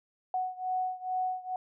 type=beating tone pair; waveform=sine; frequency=740 / 742.3 Hz; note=F#5 / F#5; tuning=0 / +5 cents; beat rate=2.3 Hz; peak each=-32 / -34 dBFS; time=0.34-1.56 s; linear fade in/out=2 ms; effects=none